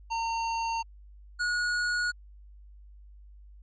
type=tone pair in turn; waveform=square; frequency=914 / 1450.9 Hz; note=A#5 / F#6; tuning=-34 / -34 cents; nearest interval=minor sixth; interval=800 cents; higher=second; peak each=-29 / -27 dBFS; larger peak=second; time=0.1-0.83 / 1.39-2.12 s; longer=neither; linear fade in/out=20 ms; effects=added 50 Hz sine -48 dBFS peak until 3.62 s + resampled to 16000 Hz